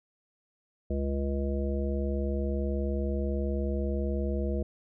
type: harmonic tone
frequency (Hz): 69.3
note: C#2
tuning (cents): 0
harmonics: 1 / 3 / 5 / 7 / 9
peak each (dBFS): -29 / -34 / -36 / -37 / -39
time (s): 0.9-4.63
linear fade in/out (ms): 5
effects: none